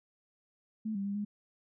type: tone with pitch steps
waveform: sine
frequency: 217.9 / 197.7 / 200.7 / 206.5 Hz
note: A3 / G3 / G3 / G#3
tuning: -17 / +15 / +41 / -10 cents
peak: -32 dBFS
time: 0.85-1.25 s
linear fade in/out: 10 ms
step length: 100 ms
effects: none